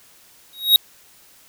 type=tone with exponential growth; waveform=square; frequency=3791 Hz; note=A#7; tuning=28 cents sharp; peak=-6 dBFS; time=0.53-0.76 s; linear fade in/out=1 ms; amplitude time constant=49 ms; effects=white hiss -51 dBFS RMS until 1.48 s